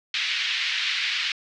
pink band-pass noise, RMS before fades -26 dBFS, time 0.14-1.32 s, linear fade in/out 2 ms, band 2000 to 4300 Hz, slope 24 dB/octave, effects low-pass 7000 Hz 12 dB/octave

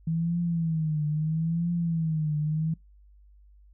sine tone with vibrato, 160.9 Hz, E3, 42 cents flat, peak -24 dBFS, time 0.07-2.74 s, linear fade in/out 5 ms, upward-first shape triangle, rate 0.76 Hz, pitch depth 130 cents each way, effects noise-tail reverb RT60 0.2 s tail -26 dB re dry + added 50 Hz sine -52 dBFS peak until 3.73 s

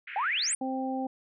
white band-pass noise, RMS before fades -41 dBFS, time 0.07-0.54 s, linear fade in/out 5 ms, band 1600 to 2500 Hz, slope 48 dB/octave
sine exponential sweep, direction up, 740 to 9700 Hz, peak -26 dBFS, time 0.16-0.55 s, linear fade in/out 2 ms
harmonic tone, 262.4 Hz, C4, 5 cents sharp, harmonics 1 / 2 / 3, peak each -31 / -37 / -34 dBFS, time 0.61-1.07 s, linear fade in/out 5 ms
effects none

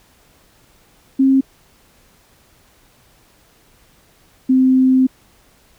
sine tone pair in turn, 267.6 / 259.7 Hz, C4 / C4, +39 / -13 cents, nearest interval minor second, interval 52 cents, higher first, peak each -9 dBFS, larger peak neither, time 1.19-1.41 / 4.49-5.07 s, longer second, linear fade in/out 10 ms, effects pink hiss -53 dBFS RMS until 5.78 s

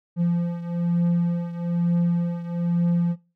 triangle beating tone pair, 172 / 173.1 Hz, F3 / F3, -26 / -15 cents, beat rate 1.1 Hz, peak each -20 / -24 dBFS, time 0.16-3.16 s, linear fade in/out 50 ms, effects noise-tail reverb RT60 0.3 s tail -20 dB re dry

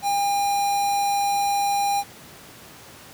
square tone with notch filter, 806 Hz, G5, 48 cents sharp, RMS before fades -22 dBFS, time 0.02-2.04 s, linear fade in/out 50 ms, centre 2100 Hz, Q 1.9, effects pink hiss -44 dBFS RMS until 3.13 s + high-pass 100 Hz 12 dB/octave

